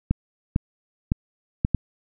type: clicks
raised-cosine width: 5 ms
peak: -7 dBFS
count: 5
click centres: 0.11 / 0.561 / 1.119 / 1.649 / 1.747 s
effects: none